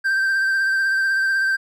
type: tone with vibrato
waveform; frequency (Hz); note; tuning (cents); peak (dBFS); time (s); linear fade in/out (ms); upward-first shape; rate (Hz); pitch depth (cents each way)
triangle; 1568; G6; 0; -15; 0.04-1.57; 20; sine; 16; 24
effects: none